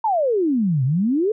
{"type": "exponential two-way sweep", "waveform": "sine", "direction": "down then up", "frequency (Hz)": [932.3, 123.47, 452.6], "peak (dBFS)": -16, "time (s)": [0.04, 1.32], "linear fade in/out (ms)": 5, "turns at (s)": 0.84, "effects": []}